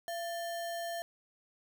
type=tone with sample-and-hold; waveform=sine; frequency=680 Hz; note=F5; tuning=46 cents flat; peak=-35 dBFS; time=0.08-1.02 s; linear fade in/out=0 ms; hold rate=2450 Hz; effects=none